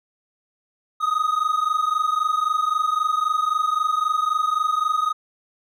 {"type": "tone pair together", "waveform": "triangle", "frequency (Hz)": [1237.2, 1261], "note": ["D#6", "D#6"], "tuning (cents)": [-10, 23], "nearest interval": "unison", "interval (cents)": 33, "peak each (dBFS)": -20, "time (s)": [1, 5.13], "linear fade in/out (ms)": 20, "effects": []}